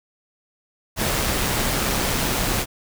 pink noise with amplitude modulation, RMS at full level -21 dBFS, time 0.96-2.66 s, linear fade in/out 50 ms, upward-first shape sine, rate 133 Hz, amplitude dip 30%, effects none

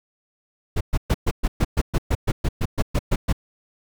brown noise bursts, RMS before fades -18 dBFS, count 16, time 0.76-3.328 s, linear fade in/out 10 ms, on 48 ms, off 120 ms, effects none

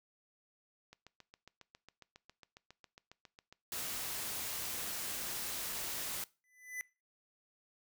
click train, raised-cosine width 0.2 ms, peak -36 dBFS, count 20, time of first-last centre 0.93-3.526 s, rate 7.32 Hz
white noise, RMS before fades -40 dBFS, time 3.72-6.24 s, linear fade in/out 2 ms
square tone with exponential growth, 2003 Hz, B6, 24 cents sharp, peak -37 dBFS, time 6.44-6.81 s, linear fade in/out 0 ms, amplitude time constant 79 ms
effects noise-tail reverb RT60 0.3 s tail -21 dB re dry

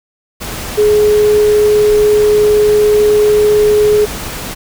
sine tone in noise, 420.6 Hz, G#4, 22 cents sharp, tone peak -6 dBFS, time 0.77-4.06 s, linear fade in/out 20 ms, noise pink, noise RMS -23 dBFS, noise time 0.4-4.55 s, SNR +14 dB, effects none

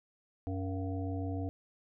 harmonic tone with a mistuned harmonic, 93.6 Hz, F#2, 20 cents sharp, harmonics 1 / 3 / 5 / 7 / 8, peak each -35 / -38 / -45 / -45 / -52 dBFS, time 0.47-1.49 s, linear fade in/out 0 ms, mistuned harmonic 7, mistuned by +70 cents, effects none

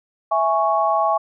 sine chord, C# minor, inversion first, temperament equal, 659.3 / 830.6 / 1108.7 Hz, E5 / G#5 / C#6, 0 / 0 / 0 cents, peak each -20 dBFS, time 0.31-1.18 s, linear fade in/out 10 ms, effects none

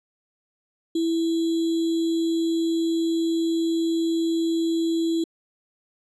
sine tone with sample-and-hold, 330 Hz, E4, 2 cents sharp, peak -20 dBFS, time 0.95-5.24 s, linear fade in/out 5 ms, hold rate 3675 Hz, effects low-pass 8000 Hz 12 dB/octave

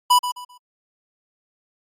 square tone with echo, 987.8 Hz, B5, in tune, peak -12 dBFS, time 0.1-0.19 s, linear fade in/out 10 ms, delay 130 ms, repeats 3, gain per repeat -11 dB, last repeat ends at 0.58 s, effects AAC 48 kbps

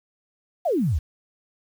sine exponential sweep, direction down, 768 to 63.2 Hz, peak -19 dBFS, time 0.65-0.99 s, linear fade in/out 10 ms, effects 8-bit

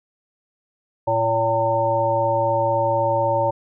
harmonic tone with a mistuned harmonic, 113.5 Hz, A#2, 46 cents flat, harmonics 1 / 3 / 5 / 7 / 8, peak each -27 / -30 / -20 / -28 / -21 dBFS, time 1.07-3.51 s, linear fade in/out 10 ms, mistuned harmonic 7, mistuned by -22 cents, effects none

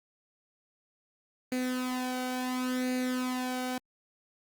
sawtooth tone with flanger, 253.4 Hz, B3, 45 cents sharp, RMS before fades -32 dBFS, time 1.52-3.78 s, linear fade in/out 2 ms, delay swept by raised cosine 0.45 to 1.35 ms, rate 0.71 Hz, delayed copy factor +0.7, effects Opus 32 kbps

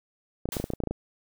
clicks, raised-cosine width 2 ms, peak -16 dBFS, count 11, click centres 0.456 / 0.489 / 0.568 / 0.6 / 0.641 / 0.703 / 0.736 / 0.803 / 0.837 / 0.873 / 0.91 s
white noise with exponential decay, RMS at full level -32 dBFS, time 0.52-0.76 s, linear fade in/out 2 ms, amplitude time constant 51 ms
effects none

